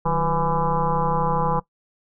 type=tone with frequency modulation; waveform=sine; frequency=493.9 Hz; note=B4; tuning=in tune; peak=-18 dBFS; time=0.05-1.6 s; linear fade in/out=10 ms; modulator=170 Hz; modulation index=3.7; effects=noise-tail reverb RT60 0.1 s tail -19 dB re dry